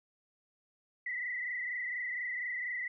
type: tone with frequency modulation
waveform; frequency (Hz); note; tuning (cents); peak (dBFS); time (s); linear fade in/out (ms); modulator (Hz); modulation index
sine; 1975.5; B6; 0; -34; 1.06-2.88; 5; 24.2; 2.8
effects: none